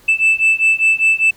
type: beating tone pair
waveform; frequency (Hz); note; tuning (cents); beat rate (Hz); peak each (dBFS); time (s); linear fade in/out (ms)
sine; 2637 / 2642; E7 / E7; 0 / +3; 5; -12; 0.08-1.31; 10
effects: tanh soft clip ceiling -7 dBFS + pink hiss -48 dBFS RMS until 1.36 s